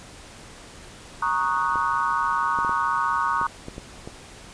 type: chord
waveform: sine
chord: D# minor seventh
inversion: second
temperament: equal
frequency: 932.3 / 1108.7 / 1244.5 / 1480 Hz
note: A#5 / C#6 / D#6 / F#6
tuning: 0 / 0 / 0 / 0 cents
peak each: -26 / -25 / -26 / -29 dBFS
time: 1.22-3.47 s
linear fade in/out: 5 ms
type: clicks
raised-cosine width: 2 ms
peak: -21 dBFS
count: 8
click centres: 1.757 / 2.588 / 2.648 / 2.694 / 3.414 / 3.684 / 3.781 / 4.075 s
effects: pink hiss -44 dBFS RMS until 4.53 s + resampled to 22050 Hz